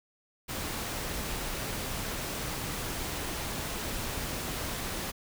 pink noise, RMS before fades -35 dBFS, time 0.48-5.12 s, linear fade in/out 20 ms, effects none

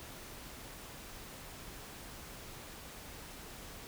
silence, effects pink hiss -49 dBFS RMS until 3.87 s

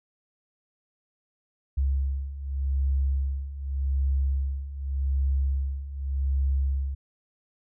sine beating tone pair, 67.5 / 68.35 Hz, C#2 / C#2, -45 / -24 cents, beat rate 0.85 Hz, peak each -29 / -25 dBFS, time 1.77-6.95 s, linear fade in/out 10 ms, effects none

